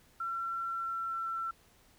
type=tone with pitch glide; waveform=sine; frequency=1356 to 1345.1 Hz; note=E6 to E6; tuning=+49 to +35 cents; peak=-33 dBFS; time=0.2-1.51 s; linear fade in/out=5 ms; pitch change=-14 cents; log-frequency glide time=0.66-1.26 s; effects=pink hiss -64 dBFS RMS until 1.98 s